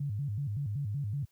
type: tone with vibrato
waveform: sine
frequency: 121.3 Hz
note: B2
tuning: 31 cents flat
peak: -30 dBFS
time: 0-1.25 s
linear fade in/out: 5 ms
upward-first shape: square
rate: 5.3 Hz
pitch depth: 280 cents each way
effects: white hiss -73 dBFS RMS until 1.31 s + high-pass 80 Hz 12 dB/octave